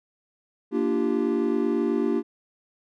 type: chord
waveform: triangle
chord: G minor seventh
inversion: first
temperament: equal with one note detuned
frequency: 233.1 / 293.7 / 344 / 392 Hz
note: Bb3 / D4 / F4 / G4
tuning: 0 / 0 / -26 / 0 cents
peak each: -25 dBFS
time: 0.71-2.23 s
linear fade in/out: 50 ms
effects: none